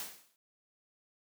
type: noise with exponential decay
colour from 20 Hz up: white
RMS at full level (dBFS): -38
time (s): 0-0.36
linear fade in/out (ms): 1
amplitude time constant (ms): 78
effects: high-pass 150 Hz 12 dB/octave